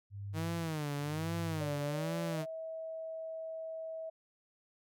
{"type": "tone with tremolo", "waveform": "sine", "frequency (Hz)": 100.3, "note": "G2", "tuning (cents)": 40, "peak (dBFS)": -38, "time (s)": [0.1, 1.93], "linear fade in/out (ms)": 50, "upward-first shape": "sine", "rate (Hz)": 0.95, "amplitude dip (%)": 100}
{"type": "tone with vibrato", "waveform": "sawtooth", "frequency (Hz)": 155.56, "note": "D#3", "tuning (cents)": 0, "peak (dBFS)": -31, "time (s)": [0.33, 2.46], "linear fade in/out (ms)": 50, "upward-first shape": "sine", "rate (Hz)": 1.2, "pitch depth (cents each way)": 140}
{"type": "tone with pitch glide", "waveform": "sine", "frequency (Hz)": [582, 645.8], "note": ["D5", "E5"], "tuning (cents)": [-16, -36], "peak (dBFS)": -39, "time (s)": [1.6, 4.1], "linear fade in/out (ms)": 10, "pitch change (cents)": 180, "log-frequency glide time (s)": [2.3, 2.42]}
{"effects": []}